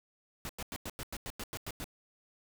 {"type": "noise bursts", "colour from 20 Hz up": "pink", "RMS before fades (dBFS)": -40, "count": 11, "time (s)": [0.45, 1.842], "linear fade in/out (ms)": 0, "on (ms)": 42, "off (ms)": 93, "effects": []}